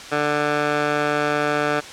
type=tone with band-pass filter; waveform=15% pulse; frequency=147.9 Hz; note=D3; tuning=13 cents sharp; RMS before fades=-21 dBFS; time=0.11-1.81 s; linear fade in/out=20 ms; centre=1200 Hz; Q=0.98; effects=white hiss -36 dBFS RMS until 1.92 s + low-pass 6000 Hz 12 dB/octave